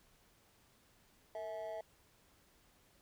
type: tone with amplitude modulation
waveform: triangle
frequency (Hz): 650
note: E5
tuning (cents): -24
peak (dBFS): -35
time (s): 1.35-1.81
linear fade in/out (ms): 2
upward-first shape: sine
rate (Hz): 196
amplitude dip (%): 85
effects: pink hiss -69 dBFS RMS until 3.01 s